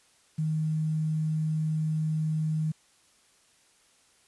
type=tone with quantisation; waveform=sine; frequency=156.4 Hz; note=D#3; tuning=9 cents sharp; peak=-25 dBFS; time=0.38-2.72 s; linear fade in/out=10 ms; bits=9; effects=white hiss -63 dBFS RMS until 4.27 s + resampled to 24000 Hz